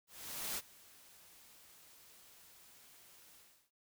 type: noise with ADSR envelope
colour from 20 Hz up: white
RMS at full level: -39 dBFS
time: 0.07-3.71 s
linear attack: 500 ms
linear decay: 43 ms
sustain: -22 dB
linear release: 350 ms
effects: none